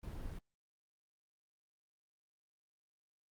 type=noise; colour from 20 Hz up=brown; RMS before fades=-44 dBFS; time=0.03-0.39 s; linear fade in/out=5 ms; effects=Opus 24 kbps